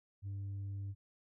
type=tone; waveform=sine; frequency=99 Hz; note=G2; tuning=18 cents sharp; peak=-36 dBFS; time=0.22-0.95 s; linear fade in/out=50 ms; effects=tanh soft clip ceiling -38 dBFS